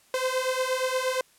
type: beating tone pair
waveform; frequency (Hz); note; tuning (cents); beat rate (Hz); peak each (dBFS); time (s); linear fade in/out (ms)
sawtooth; 511 / 519.5; C5 / C5; -41 / -12; 8.5; -24; 0.14-1.21; 2
effects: white hiss -60 dBFS RMS until 1.38 s + low-pass 12000 Hz 12 dB/octave